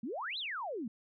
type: exponential two-way sweep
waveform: sine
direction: up then down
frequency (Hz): 204 to 4186 to 204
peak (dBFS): -36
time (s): 0.03-0.88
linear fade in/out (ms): 5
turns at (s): 0.38
effects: none